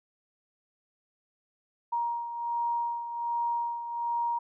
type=beating tone pair; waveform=sine; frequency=942 / 943.3 Hz; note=A#5 / A#5; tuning=+18 / +20 cents; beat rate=1.3 Hz; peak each=-29 / -36 dBFS; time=1.92-4.39 s; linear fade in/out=10 ms; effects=none